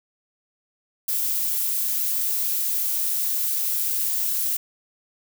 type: noise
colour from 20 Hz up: violet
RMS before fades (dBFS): -24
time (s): 1.08-4.57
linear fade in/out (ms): 5
effects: none